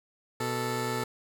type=tone pair together; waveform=15% pulse; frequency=123.47 / 440 Hz; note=B2 / A4; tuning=0 / 0 cents; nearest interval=octave + minor seventh; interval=2200 cents; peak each=-26 / -25 dBFS; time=0.4-1.04 s; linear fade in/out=5 ms; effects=none